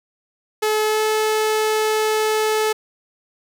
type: tone with pitch glide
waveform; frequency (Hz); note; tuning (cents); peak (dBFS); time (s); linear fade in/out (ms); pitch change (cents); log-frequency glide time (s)
sawtooth; 429.7 to 432.9; A4 to A4; -41 to -28; -13; 0.62-2.73; 10; +13; 0.85-1.01
effects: none

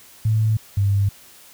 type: tone pair in turn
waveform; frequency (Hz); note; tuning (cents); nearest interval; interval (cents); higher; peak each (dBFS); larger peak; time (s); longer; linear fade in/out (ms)
sine; 109.4 / 99.84; A2 / G2; -9 / +32; major second; 159; first; -15; neither; 0.25-0.57 / 0.77-1.09; neither; 5
effects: white hiss -47 dBFS RMS until 1.53 s

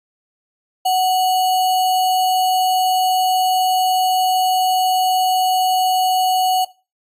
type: tone with sample-and-hold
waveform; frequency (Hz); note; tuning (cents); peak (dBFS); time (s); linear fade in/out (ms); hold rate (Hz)
sine; 744; F#5; +9; -13; 0.85-6.65; 10; 3675
effects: noise-tail reverb RT60 0.3 s tail -19 dB re dry + AAC 64 kbps

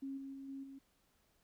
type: tone with level steps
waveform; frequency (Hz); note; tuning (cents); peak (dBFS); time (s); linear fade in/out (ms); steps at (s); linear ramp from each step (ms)
sine; 271.9; C#4; -33; -40 / -44 / -46 / -43 / -49; 0.02-0.79; 10; 0.17 / 0.33 / 0.48 / 0.63; 10
effects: pink hiss -75 dBFS RMS until 1.43 s

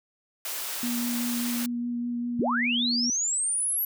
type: high-pass noise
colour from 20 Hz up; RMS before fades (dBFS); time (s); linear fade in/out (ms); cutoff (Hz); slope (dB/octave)
white; -33; 0.45-1.66; 2; 500; 12
type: tone with vibrato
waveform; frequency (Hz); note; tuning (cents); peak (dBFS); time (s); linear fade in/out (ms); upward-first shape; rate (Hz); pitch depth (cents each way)
sine; 240; B3; -49; -27; 0.83-3.1; 2; triangle; 5; 14
type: linear sweep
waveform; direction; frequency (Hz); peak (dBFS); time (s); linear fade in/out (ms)
sine; up; 128.1 to 11840; -24; 2.39-3.85; 5
effects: none

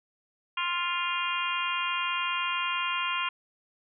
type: harmonic tone with a mistuned harmonic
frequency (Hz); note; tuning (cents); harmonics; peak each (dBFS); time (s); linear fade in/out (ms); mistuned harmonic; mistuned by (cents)
349.2; F4; 0; 3 / 4 / 5 / 6 / 7 / 8 / 9; -31 / -35 / -42 / -40 / -35 / -33 / -38; 0.57-3.29; 5; 9; +43
effects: none

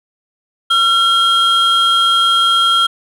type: tone pair together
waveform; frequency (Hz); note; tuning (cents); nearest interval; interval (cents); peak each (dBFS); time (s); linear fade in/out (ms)
triangle; 1363 / 3242; F6 / G#7; -43 / -42; octave + minor third; 1501; -10; 0.7-2.87; 10
effects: tanh soft clip ceiling -2 dBFS

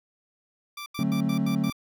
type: tone bursts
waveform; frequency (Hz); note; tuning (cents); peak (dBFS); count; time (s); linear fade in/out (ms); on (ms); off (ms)
15% pulse; 1173; D6; -2; -29; 6; 0.77-1.726; 5; 91; 82
type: chord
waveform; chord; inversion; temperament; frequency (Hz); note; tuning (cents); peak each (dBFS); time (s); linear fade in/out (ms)
triangle; D dominant seventh; none; equal with one note detuned; 146.83 / 185 / 220 / 267.1; D3 / F#3 / A3 / C4; 0 / 0 / 0 / +36; -28 / -26 / -25 / -27; 0.99-1.7; 2
effects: none

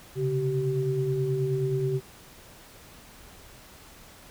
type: tone cluster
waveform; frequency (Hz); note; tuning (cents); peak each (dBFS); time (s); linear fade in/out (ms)
sine; 129.4 / 138.8 / 384.1; C3 / C#3 / G4; -19 / +3 / -35; -35 / -27 / -27; 0.15-2.01; 50
effects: pink hiss -50 dBFS RMS until 4.3 s

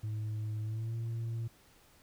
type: tone with pitch glide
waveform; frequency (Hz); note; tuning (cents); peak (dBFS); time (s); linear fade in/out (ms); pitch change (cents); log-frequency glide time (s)
sine; 107.7 to 114.77; A2 to A#2; -37 to -27; -31; 0.03-1.48; 10; +110; 0.63-0.94
effects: tanh soft clip ceiling -33 dBFS + pink hiss -63 dBFS RMS until 2.02 s

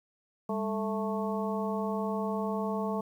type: harmonic tone with a mistuned harmonic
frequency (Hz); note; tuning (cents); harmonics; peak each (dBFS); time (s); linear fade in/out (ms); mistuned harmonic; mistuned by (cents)
220; A3; 0; 1 / 2 / 3 / 4 / 5; -32 / -35 / -37 / -38 / -39; 0.49-3.01; 5; 1; -150
effects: 10-bit

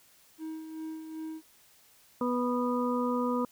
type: tone with tremolo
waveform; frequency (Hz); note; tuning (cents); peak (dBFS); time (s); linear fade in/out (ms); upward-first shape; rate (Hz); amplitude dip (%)
triangle; 317.3; D#4; +34; -33; 0.38-1.42; 50; sine; 2.6; 50
type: harmonic tone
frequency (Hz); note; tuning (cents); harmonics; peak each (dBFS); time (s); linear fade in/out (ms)
246; B3; -7; 1 / 2 / 4 / 5; -29 / -32 / -35 / -36; 2.21-3.45; 2
effects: white hiss -61 dBFS RMS until 3.51 s

